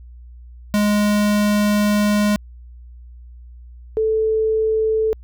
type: tone pair in turn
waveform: square / sine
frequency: 207.7 / 438.9 Hz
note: G#3 / A4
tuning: 0 / -4 cents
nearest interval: octave + minor second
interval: 1296 cents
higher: second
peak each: -15 dBFS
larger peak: neither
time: 0.74-2.36 / 3.97-5.13 s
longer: first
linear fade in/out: 0 ms
effects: added 60 Hz sine -37 dBFS peak until 5.23 s